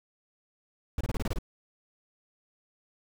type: noise bursts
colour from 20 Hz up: brown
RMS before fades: -29 dBFS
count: 8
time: 0.98-1.386 s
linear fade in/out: 2 ms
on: 28 ms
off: 26 ms
effects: none